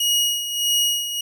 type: tone with tremolo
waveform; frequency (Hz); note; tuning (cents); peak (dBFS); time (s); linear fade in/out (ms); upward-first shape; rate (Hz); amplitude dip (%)
sawtooth; 2891; F#7; -41; -13; 0-1.21; 5; sine; 1.6; 65
effects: none